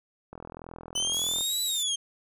click train, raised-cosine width 1 ms, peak -27 dBFS, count 46, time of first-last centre 0.33-1.409 s, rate 41.7 Hz
25% pulse linear two-way sweep, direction up then down, 3000 to 3975 to 3159 Hz, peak -22 dBFS, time 0.95-1.96 s, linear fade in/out 10 ms, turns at 1.62 s
violet noise, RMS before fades -35 dBFS, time 1.13-1.83 s, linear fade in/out 0 ms
effects resampled to 32000 Hz

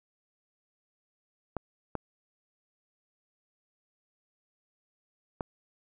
clicks, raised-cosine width 1 ms, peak -18 dBFS, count 3, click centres 1.567 / 1.953 / 5.408 s, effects none

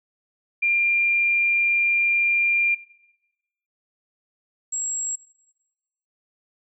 sine tone pair in turn, 2391 / 7624 Hz, D7 / A#8, +30 / +38 cents, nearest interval octave + minor sixth, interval 2008 cents, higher second, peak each -18 / -24 dBFS, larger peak first, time 0.62-2.75 / 4.72-5.16 s, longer first, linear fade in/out 10 ms, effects noise-tail reverb RT60 1.0 s tail -17 dB re dry

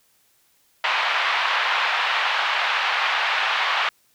pink band-pass noise, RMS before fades -22 dBFS, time 0.84-3.89 s, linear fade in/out 2 ms, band 850 to 3400 Hz, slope 24 dB/octave, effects white hiss -62 dBFS RMS until 4.14 s

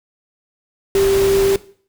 sine tone in noise, 392 Hz, G4, in tune, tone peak -12 dBFS, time 0.95-1.56 s, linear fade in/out 2 ms, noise pink, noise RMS -24 dBFS, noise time 0.95-1.56 s, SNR +9 dB, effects noise-tail reverb RT60 0.5 s tail -18 dB re dry

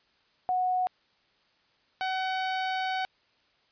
sine / sawtooth tone pair in turn, 735 / 753.5 Hz, F#5 / F#5, -12 / +31 cents, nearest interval unison, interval 43 cents, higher second, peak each -24 dBFS, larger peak neither, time 0.49-0.87 / 2.01-3.05 s, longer second, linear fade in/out 0 ms, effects white hiss -67 dBFS RMS until 3.71 s + resampled to 11025 Hz

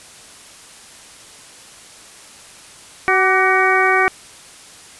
harmonic tone with a mistuned harmonic, 376 Hz, F#4, 28 cents sharp, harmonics 1 / 2 / 3 / 4 / 5 / 6, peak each -19 / -19 / -19 / -19 / -19 / -19 dBFS, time 3.08-4.08 s, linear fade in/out 0 ms, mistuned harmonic 3, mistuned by +57 cents, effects white hiss -41 dBFS RMS until 4.99 s + resampled to 24000 Hz

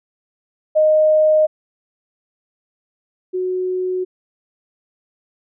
sine tone pair in turn, 619 / 368.1 Hz, D#5 / F#4, -9 / -9 cents, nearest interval major sixth, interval 900 cents, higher first, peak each -10 / -18 dBFS, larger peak first, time 0.75-1.47 / 3.33-4.05 s, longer neither, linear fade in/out 20 ms, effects none

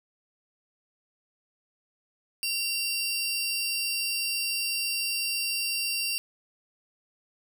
sawtooth tone pair together, 2754 / 4648 Hz, F7 / D8, -25 / -19 cents, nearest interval major sixth, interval 906 cents, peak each -27 dBFS, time 2.43-6.18 s, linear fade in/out 0 ms, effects none

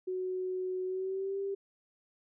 sine tone with pitch glide, 370 to 394.3 Hz, F#4 to G4, 0 to +10 cents, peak -32 dBFS, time 0.07-1.55 s, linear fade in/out 10 ms, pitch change +110 cents, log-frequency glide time 0.85-1.39 s, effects none

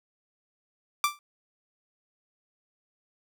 sawtooth tone with exponential decay, 1174.7 Hz, D6, in tune, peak -15 dBFS, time 1.04-1.19 s, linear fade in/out 1 ms, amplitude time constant 31 ms, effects none

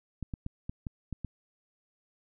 clicks, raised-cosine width 5 ms, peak -23 dBFS, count 7, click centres 0.227 / 0.338 / 0.464 / 0.695 / 0.868 / 1.127 / 1.247 s, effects none

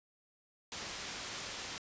white low-pass noise, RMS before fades -43 dBFS, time 0.72-1.78 s, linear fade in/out 0 ms, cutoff 6500 Hz, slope 12 dB/octave, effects resampled to 16000 Hz

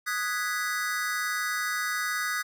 square chord, G# minor seventh, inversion second, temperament equal, 1244.5 / 1480 / 1661.2 / 1975.5 Hz, D#6 / F#6 / G#6 / B6, 0 / 0 / 0 / 0 cents, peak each -34 dBFS, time 0.06-2.43 s, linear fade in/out 20 ms, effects none

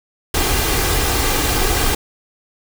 pink noise with comb filter, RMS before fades -17 dBFS, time 0.34-1.95 s, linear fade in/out 5 ms, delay 2.5 ms, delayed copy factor +0.5, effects none

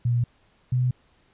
sine tone pair in turn, 120 / 125.66 Hz, B2 / B2, -49 / +30 cents, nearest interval minor second, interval 79 cents, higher second, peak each -19 dBFS, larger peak neither, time 0.05-0.24 / 0.72-0.91 s, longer neither, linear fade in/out 5 ms, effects pink hiss -62 dBFS RMS until 1.33 s + resampled to 8000 Hz

